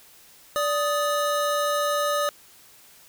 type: tone pair together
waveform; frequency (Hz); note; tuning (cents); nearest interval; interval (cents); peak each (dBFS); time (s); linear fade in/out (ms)
square; 583.7 / 1249; D5 / D#6; -11 / +6; octave + minor second; 1317; -25 / -26; 0.56-2.29; 0
effects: white hiss -52 dBFS RMS until 3.08 s